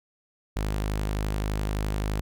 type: tone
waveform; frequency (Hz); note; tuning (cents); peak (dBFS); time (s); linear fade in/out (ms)
sawtooth; 51.7; G#1; -7; -22; 0.56-2.21; 5
effects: none